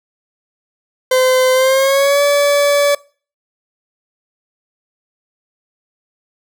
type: tone with pitch glide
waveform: 40% pulse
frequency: 514 to 573.6 Hz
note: C5 to D5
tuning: -31 to -41 cents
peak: -9 dBFS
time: 1.11-2.95 s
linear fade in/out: 5 ms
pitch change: +190 cents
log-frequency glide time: 1.53-2.22 s
effects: noise-tail reverb RT60 0.4 s tail -23 dB re dry